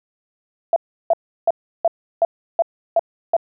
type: tone bursts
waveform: sine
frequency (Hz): 671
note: E5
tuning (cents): +31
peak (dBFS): -11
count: 8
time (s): 0.73-3.366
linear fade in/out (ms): 2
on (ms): 32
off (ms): 340
effects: none